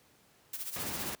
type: noise with tremolo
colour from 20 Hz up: blue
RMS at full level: -37 dBFS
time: 0.53-1.14 s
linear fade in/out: 5 ms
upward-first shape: sine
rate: 15 Hz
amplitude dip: 70%
type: noise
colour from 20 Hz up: pink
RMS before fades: -39 dBFS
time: 0.76-1.15 s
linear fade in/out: 0 ms
effects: pink hiss -64 dBFS RMS until 1.2 s + high-pass 100 Hz 12 dB/octave

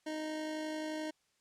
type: tone with amplitude modulation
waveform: 25% pulse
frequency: 310.3 Hz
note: D#4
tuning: 5 cents flat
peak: -32 dBFS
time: 0.06-1.11 s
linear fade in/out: 10 ms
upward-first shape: sine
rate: 51.5 Hz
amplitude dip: 25%
effects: white hiss -75 dBFS RMS until 1.4 s + low-pass 8000 Hz 12 dB/octave

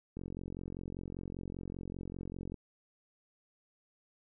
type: click train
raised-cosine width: 3 ms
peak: -29 dBFS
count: 108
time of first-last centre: 0.17-2.543 s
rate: 45.1 Hz
effects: none

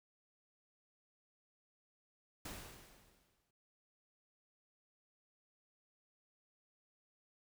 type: noise with exponential decay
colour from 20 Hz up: pink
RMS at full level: -45 dBFS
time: 2.45-3.51 s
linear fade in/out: 5 ms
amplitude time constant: 230 ms
effects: none

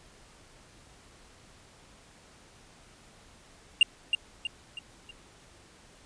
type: tone with echo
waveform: triangle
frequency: 2800 Hz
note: F7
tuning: 4 cents sharp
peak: -13 dBFS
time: 3.81-3.83 s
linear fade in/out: 2 ms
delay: 320 ms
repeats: 4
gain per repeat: -7 dB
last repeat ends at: 5.11 s
effects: pink hiss -56 dBFS RMS until 6.05 s + resampled to 22050 Hz

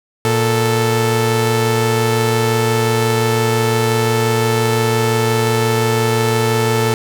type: tone pair together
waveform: sawtooth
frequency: 116.54 / 440.4 Hz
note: A#2 / A4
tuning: 0 / +2 cents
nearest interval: octave + major seventh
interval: 2302 cents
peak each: -12 dBFS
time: 0.25-6.94 s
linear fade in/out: 0 ms
effects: none

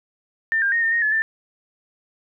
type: tone with pitch steps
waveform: sine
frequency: 1801 / 1601 / 1857 / 1813 / 1862 / 1717 / 1779 Hz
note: A6 / G6 / A#6 / A#6 / A#6 / A6 / A6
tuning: +40 / +36 / -7 / -49 / -2 / -43 / +19 cents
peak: -17 dBFS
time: 0.52-1.22 s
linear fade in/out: 0 ms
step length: 100 ms
effects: none

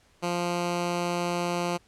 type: tone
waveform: 10% pulse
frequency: 174.61 Hz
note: F3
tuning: in tune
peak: -18 dBFS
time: 0.22-1.78 s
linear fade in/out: 20 ms
effects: pink hiss -62 dBFS RMS until 1.87 s + low-pass 9000 Hz 12 dB/octave

